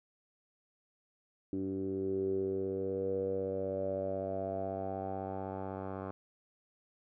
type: tone with low-pass filter sweep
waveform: 10% pulse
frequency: 96 Hz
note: G2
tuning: 36 cents flat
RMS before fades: -36 dBFS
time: 1.53-6.11 s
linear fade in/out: 0 ms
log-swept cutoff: 320 to 1000 Hz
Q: 7.4
effects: none